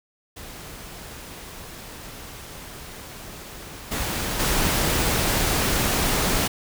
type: noise with level steps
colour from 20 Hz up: pink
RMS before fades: -39 / -27 / -22 dBFS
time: 0.36-6.48 s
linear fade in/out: 10 ms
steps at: 3.91 / 4.39 s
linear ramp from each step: 10 ms
effects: none